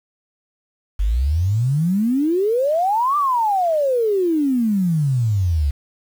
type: exponential two-way sweep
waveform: sine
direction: up then down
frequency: 46.71 to 1200 to 68 Hz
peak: -15 dBFS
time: 0.99-5.71 s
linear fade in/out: 10 ms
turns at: 3.17 s
effects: 7-bit